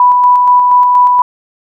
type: tone with tremolo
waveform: sine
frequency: 987.8 Hz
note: B5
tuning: in tune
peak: -3 dBFS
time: 0-1.22 s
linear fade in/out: 2 ms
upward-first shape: square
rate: 4.2 Hz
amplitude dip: 25%
effects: none